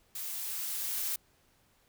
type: noise with level ramp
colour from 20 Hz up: blue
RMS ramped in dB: -39 to -33 dBFS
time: 0.15-1.16 s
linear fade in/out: 5 ms
effects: pink hiss -68 dBFS RMS until 1.88 s